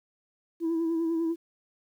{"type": "tone with vibrato", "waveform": "sine", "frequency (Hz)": 329.6, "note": "E4", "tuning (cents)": 0, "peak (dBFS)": -23, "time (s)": [0.6, 1.36], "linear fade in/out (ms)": 50, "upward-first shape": "sine", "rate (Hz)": 10, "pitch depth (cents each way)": 36, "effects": ["tanh soft clip ceiling -23 dBFS", "10-bit"]}